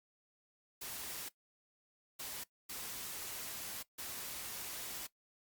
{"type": "noise bursts at uneven times", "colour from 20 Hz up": "white", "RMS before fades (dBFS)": -44, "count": 4, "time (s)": [[0.81, 1.29], [2.19, 2.44], [2.69, 3.83], [3.98, 5.07]], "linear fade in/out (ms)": 10, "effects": ["noise-tail reverb RT60 0.1 s tail -18 dB re dry", "Opus 48 kbps"]}